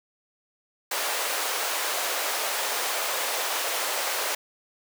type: high-pass noise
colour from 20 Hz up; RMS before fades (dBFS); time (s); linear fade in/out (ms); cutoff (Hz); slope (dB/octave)
pink; -28; 0.91-4.35; 5; 500; 24
effects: none